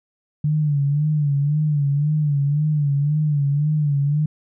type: tone with vibrato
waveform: sine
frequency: 146.83 Hz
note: D3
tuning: in tune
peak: -16 dBFS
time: 0.44-4.26 s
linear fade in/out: 5 ms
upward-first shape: sine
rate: 1.9 Hz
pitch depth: 78 cents each way
effects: none